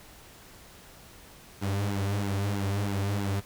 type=tone with flanger; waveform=sawtooth; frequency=100 Hz; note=G2; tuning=35 cents sharp; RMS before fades=-29 dBFS; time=1.61-3.41 s; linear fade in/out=20 ms; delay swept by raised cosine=1.6 to 6.4 ms; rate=3.1 Hz; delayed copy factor=-0.75; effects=pink hiss -51 dBFS RMS until 3.45 s